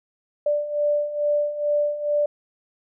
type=beating tone pair; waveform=sine; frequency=587 / 589.3 Hz; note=D5 / D5; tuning=-1 / +6 cents; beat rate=2.3 Hz; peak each=-26 / -21 dBFS; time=0.46-2.26 s; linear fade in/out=5 ms; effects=none

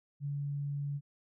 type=tone; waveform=sine; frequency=142.8 Hz; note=D3; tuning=48 cents flat; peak=-33 dBFS; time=0.2-1.01 s; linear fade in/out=50 ms; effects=none

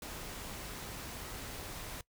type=noise; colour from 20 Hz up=pink; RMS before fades=-44 dBFS; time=0.02-2.01 s; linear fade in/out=2 ms; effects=noise-tail reverb RT60 0.1 s tail -20 dB re dry

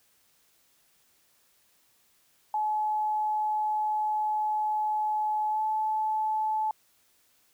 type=tone with pitch glide; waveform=sine; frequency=854 to 865.4 Hz; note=G#5 to A5; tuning=+48 to -29 cents; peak=-25 dBFS; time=2.54-6.71 s; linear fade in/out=2 ms; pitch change=+23 cents; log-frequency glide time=5.49-5.61 s; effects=white hiss -66 dBFS RMS until 7.53 s

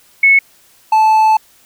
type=tone pair in turn; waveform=sine / triangle; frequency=2200 / 873.1 Hz; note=C#7 / A5; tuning=-14 / -14 cents; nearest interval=octave + major third; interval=1600 cents; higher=first; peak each=-5 dBFS; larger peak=neither; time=0.23-0.39 / 0.92-1.37 s; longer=second; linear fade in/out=5 ms; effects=white hiss -49 dBFS RMS until 1.65 s

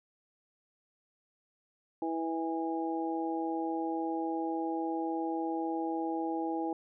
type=harmonic tone; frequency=163.6 Hz; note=E3; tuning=13 cents flat; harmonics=2 / 3 / 4 / 5; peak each=-33 / -40 / -43 / -36 dBFS; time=2.02-6.73 s; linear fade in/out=2 ms; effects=none

